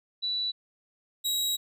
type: tone pair in turn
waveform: sine / sawtooth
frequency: 3951 / 3841 Hz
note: B7 / B7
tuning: 0 / -49 cents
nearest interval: unison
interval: 49 cents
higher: first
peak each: -27 / -23 dBFS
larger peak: second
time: 0.22-0.52 / 1.24-1.57 s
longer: second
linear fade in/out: 20 ms
effects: none